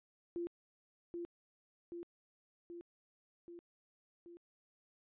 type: tone with echo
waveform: sine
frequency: 344.4 Hz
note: F4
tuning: 24 cents flat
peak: -37 dBFS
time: 0.36-0.47 s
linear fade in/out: 0 ms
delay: 780 ms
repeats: 5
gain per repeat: -3 dB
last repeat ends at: 4.37 s
effects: resampled to 8000 Hz